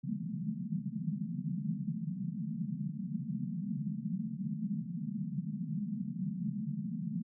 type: band-pass noise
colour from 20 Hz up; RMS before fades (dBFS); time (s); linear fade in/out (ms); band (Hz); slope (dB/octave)
white; -37; 0.03-7.23; 20; 140 to 230; 96
effects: none